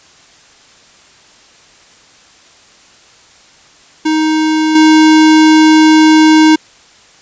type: tone with level steps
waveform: square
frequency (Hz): 312.8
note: D#4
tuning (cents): +9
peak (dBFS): -10 / -4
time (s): 4.05-6.56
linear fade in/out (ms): 10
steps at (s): 4.75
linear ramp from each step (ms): 5
effects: white hiss -43 dBFS RMS until 7.21 s + resampled to 16000 Hz